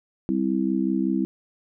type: chord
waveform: sine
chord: C major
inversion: second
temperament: just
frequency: 196.22 / 261.6 / 327 Hz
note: G3 / C4 / E4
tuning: +2 / 0 / -14 cents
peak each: -25 dBFS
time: 0.29-1.25 s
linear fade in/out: 0 ms
effects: none